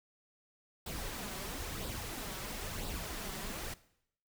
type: noise with flanger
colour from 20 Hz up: pink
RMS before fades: -41 dBFS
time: 0.86-3.74 s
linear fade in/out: 5 ms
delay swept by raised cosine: 0.23 to 5.33 ms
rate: 1 Hz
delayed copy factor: +0.5
effects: noise-tail reverb RT60 0.7 s tail -18 dB re dry